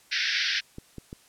pink band-pass noise, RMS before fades -27 dBFS, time 0.11-0.61 s, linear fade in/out 20 ms, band 1500 to 5600 Hz, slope 96 dB/octave
clicks, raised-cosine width 3 ms, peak -25 dBFS, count 3, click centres 0.784 / 0.983 / 1.129 s
effects white hiss -58 dBFS RMS until 1.28 s + low-pass 11000 Hz 12 dB/octave

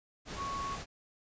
sine tone in noise, 1108.7 Hz, C#6, in tune, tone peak -35 dBFS, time 0.36-0.78 s, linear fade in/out 50 ms, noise pink, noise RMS -42 dBFS, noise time 0.25-0.86 s, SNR +4 dB, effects resampled to 16000 Hz

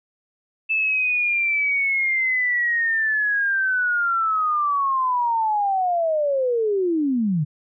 sine linear sweep, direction down, 2637 to 139.8 Hz, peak -18 dBFS, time 0.69-7.45 s, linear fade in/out 20 ms, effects none

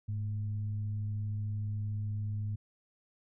sine tone with frequency modulation, 103.83 Hz, G#2, in tune, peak -32 dBFS, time 0.08-2.56 s, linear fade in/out 10 ms, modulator 117 Hz, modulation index 0.29, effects none

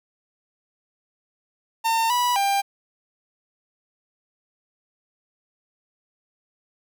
45% pulse tone with pitch steps, 907 / 980 / 795 Hz, A#5 / B5 / G5, -48 / -14 / +24 cents, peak -19 dBFS, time 1.84-2.62 s, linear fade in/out 20 ms, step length 260 ms, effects none

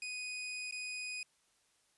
sawtooth tone with dropouts, 2489 Hz, D#7, in tune, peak -36 dBFS, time 0.02-1.23 s, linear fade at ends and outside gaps 2 ms, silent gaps 0.711-0.723 s, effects white hiss -73 dBFS RMS until 1.97 s + resampled to 24000 Hz

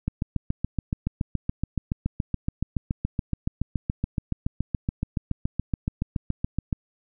click train, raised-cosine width 5 ms, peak -12 dBFS, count 48, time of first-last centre 0.08-6.728 s, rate 7.07 Hz, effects none

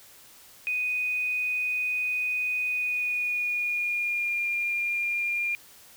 sine tone with pitch glide, 2489 to 2404 Hz, D#7 to D7, 0 to +40 cents, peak -25 dBFS, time 0.67-5.55 s, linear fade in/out 0 ms, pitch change -60 cents, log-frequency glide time 2.65-4.4 s, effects white hiss -52 dBFS RMS until 5.96 s

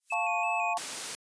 violet noise with exponential growth, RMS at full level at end -39 dBFS, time 0-0.14 s, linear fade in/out 1 ms, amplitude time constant 29 ms
triangle tone with vibrato, 2548 Hz, D#7, 41 cents sharp, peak -30 dBFS, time 0.1-0.74 s, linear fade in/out 10 ms, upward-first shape square, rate 3 Hz, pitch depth 39 cents each way
sine chord, F augmented, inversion none, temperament equal, 698.5 / 880 / 1108.7 Hz, F5 / A5 / C#6, 0 / 0 / 0 cents, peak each -31 / -32 / -35 dBFS, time 0.12-0.78 s, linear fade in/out 5 ms
white high-pass noise, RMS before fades -36 dBFS, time 0.77-1.15 s, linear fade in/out 0 ms, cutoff 180 Hz, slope 12 dB/octave
effects resampled to 22050 Hz

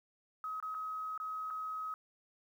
sine tone with dropouts, 1271 Hz, D#6, 36 cents sharp, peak -37 dBFS, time 0.44-1.94 s, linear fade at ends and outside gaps 1 ms, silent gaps 0.601-0.626 / 0.744-0.748 / 1.177-1.2 / 1.503-1.507 s, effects 11-bit

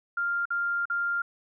sine tone with dropouts, 1396.9 Hz, F6, in tune, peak -25 dBFS, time 0.17-1.22 s, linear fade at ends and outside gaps 5 ms, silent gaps 0.455-0.504 / 0.855-0.899 s, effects none

